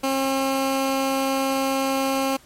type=tone; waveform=15% pulse; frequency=269 Hz; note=C4; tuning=48 cents sharp; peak=-14 dBFS; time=0.03-2.37 s; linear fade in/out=10 ms; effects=pink hiss -52 dBFS RMS until 2.45 s + MP3 64 kbps